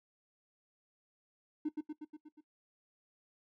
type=tone with echo; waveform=triangle; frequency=303.4 Hz; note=D#4; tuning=44 cents flat; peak=-27 dBFS; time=1.65-1.69 s; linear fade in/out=10 ms; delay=120 ms; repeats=6; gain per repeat=-4 dB; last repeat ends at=2.41 s; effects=noise-tail reverb RT60 0.1 s tail -18 dB re dry + tanh soft clip ceiling -29 dBFS